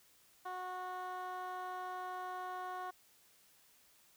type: tone with band-pass filter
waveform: 15% pulse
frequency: 366.6 Hz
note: F#4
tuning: 16 cents flat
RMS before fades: -43 dBFS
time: 0.45-2.91 s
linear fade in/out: 10 ms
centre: 910 Hz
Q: 1.5
effects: white hiss -67 dBFS RMS until 4.16 s

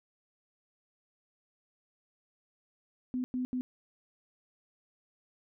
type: tone bursts at uneven times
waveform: sine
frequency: 252.3 Hz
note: B3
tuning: 37 cents sharp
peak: -30 dBFS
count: 3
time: 3.14-3.24 / 3.34-3.45 / 3.53-3.61 s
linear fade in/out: 0 ms
effects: none

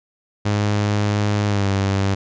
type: tone with pitch glide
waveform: sawtooth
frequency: 103.6 to 98.07 Hz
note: G#2 to G2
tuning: -4 to +1 cents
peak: -13 dBFS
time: 0.45-2.15 s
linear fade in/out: 10 ms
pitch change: -95 cents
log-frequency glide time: 1.46-1.69 s
effects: resampled to 16000 Hz

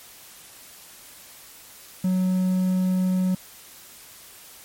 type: tone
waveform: triangle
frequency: 185 Hz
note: F#3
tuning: in tune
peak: -17 dBFS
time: 2.04-3.35 s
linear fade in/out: 5 ms
effects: white hiss -46 dBFS RMS until 4.64 s + MP3 64 kbps

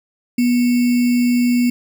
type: tone with sample-and-hold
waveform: sine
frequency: 243.4 Hz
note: B3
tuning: 25 cents flat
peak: -12 dBFS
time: 0.38-1.7 s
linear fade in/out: 5 ms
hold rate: 2450 Hz
effects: none

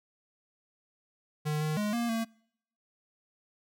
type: tone with pitch steps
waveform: square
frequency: 151.6 / 153.9 / 209.2 / 235.6 / 226.7 Hz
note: D#3 / D#3 / G#3 / A#3 / A#3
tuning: -45 / -19 / +13 / +19 / -48 cents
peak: -29 dBFS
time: 1.45-2.25 s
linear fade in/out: 20 ms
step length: 160 ms
effects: noise-tail reverb RT60 0.7 s tail -26 dB re dry

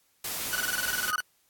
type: noise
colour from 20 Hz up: white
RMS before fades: -33 dBFS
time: 0.24-1.11 s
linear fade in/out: 5 ms
type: tone bursts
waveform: 40% pulse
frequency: 1480 Hz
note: F#6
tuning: in tune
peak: -26 dBFS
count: 14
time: 0.53-1.204 s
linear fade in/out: 0 ms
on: 24 ms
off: 26 ms
type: tone with exponential growth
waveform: sine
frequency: 1250 Hz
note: D#6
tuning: 8 cents sharp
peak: -23 dBFS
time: 0.96-1.16 s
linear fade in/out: 2 ms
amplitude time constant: 43 ms
effects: white hiss -68 dBFS RMS until 1.49 s + AAC 64 kbps

